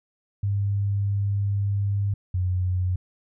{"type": "tone pair in turn", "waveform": "sine", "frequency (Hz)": [100.4, 91.4], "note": ["G2", "F#2"], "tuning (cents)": [42, -21], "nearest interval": "major second", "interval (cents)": 163, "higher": "first", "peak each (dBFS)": -21, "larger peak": "neither", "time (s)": [[0.43, 2.14], [2.34, 2.96]], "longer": "first", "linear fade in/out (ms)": 5, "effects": []}